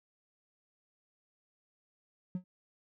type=tone with exponential decay; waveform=triangle; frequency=182.1 Hz; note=F#3; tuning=27 cents flat; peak=-26 dBFS; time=2.35-2.44 s; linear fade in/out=2 ms; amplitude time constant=19 ms; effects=tanh soft clip ceiling -27 dBFS